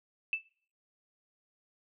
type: tone with exponential decay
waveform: sine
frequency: 2641 Hz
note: E7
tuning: 3 cents sharp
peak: -24 dBFS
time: 0.33-0.44 s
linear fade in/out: 1 ms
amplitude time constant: 22 ms
effects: noise-tail reverb RT60 0.5 s tail -22 dB re dry